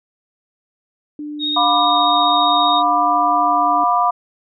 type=tone with pitch glide; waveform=sine; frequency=297.4 to 295.5 Hz; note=D4 to D4; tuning=+22 to +11 cents; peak=-25 dBFS; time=1.19-3.84 s; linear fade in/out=2 ms; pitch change=-11 cents; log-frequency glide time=3.44-3.52 s
type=tone with vibrato; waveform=sine; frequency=3733 Hz; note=A#7; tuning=2 cents sharp; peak=-18 dBFS; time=1.39-2.83 s; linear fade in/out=50 ms; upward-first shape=triangle; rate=15 Hz; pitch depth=20 cents each way
type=chord; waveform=sine; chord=B diminished; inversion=second; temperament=just; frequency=711.2 / 987.8 / 1185.3 Hz; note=F5 / B5 / D6; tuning=+31 / 0 / +16 cents; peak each=-17 dBFS; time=1.56-4.11 s; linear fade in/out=10 ms
effects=none